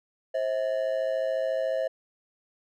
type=ring-modulated tone; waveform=triangle; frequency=587.3 Hz; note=D5; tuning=in tune; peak=-20 dBFS; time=0.34-1.88 s; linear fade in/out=10 ms; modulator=57 Hz; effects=none